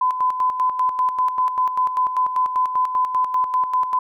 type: tone with tremolo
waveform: sine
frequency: 1012 Hz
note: B5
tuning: 42 cents sharp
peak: -15 dBFS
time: 0.01-3.99 s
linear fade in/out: 5 ms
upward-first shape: square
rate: 5.1 Hz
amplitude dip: 60%
effects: none